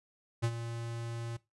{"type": "tone with ADSR envelope", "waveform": "square", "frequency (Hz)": 116.54, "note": "A#2", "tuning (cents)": 0, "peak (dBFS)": -27, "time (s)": [0.42, 1.37], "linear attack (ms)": 22, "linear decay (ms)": 60, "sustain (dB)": -11, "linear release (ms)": 9, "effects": ["noise-tail reverb RT60 0.2 s tail -18 dB re dry", "resampled to 24000 Hz"]}